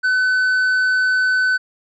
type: tone with tanh clipping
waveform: triangle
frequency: 1510 Hz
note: F#6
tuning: 35 cents sharp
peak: -15 dBFS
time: 0.03-1.58 s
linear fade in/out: 20 ms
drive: 9 dB
effects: none